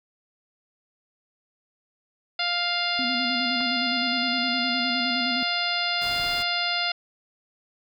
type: harmonic tone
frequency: 700 Hz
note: F5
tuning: 4 cents sharp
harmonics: 1 / 2 / 3 / 4 / 5 / 6 / 7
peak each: -31 / -31 / -31 / -31 / -31 / -31 / -31 dBFS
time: 2.39-6.92 s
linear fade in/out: 5 ms
type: tone with vibrato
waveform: sine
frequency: 250 Hz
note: B3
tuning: 21 cents sharp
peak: -29 dBFS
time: 2.99-5.43 s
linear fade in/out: 0 ms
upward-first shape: square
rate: 9.7 Hz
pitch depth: 58 cents each way
type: clicks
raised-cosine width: 0.5 ms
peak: -25 / -27 dBFS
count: 2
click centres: 3.606 / 3.612 s
type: noise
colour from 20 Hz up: pink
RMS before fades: -39 dBFS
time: 6.01-6.43 s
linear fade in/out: 10 ms
effects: none